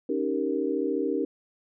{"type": "chord", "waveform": "sine", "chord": "Eb dominant seventh", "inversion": "third", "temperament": "equal", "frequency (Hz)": [277.2, 311.1, 392, 466.2], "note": ["Db4", "Eb4", "G4", "Bb4"], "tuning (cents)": [0, 0, 0, 0], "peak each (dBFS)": -30, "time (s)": [0.09, 1.25], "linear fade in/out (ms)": 5, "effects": []}